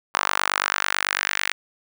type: tone with high-pass filter sweep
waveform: sawtooth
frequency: 49.05 Hz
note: G1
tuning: 2 cents sharp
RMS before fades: -24 dBFS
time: 0.14-1.52 s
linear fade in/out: 0 ms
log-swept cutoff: 1100 to 1900 Hz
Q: 2.1
effects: none